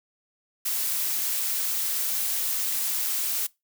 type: noise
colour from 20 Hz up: blue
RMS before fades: -27 dBFS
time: 0.65-3.47 s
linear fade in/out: 10 ms
effects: noise-tail reverb RT60 0.2 s tail -22 dB re dry